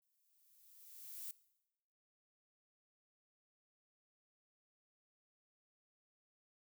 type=noise with exponential growth; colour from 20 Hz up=violet; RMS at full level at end=-45 dBFS; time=0.02-1.31 s; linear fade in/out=1 ms; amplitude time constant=280 ms; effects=noise-tail reverb RT60 0.9 s tail -20 dB re dry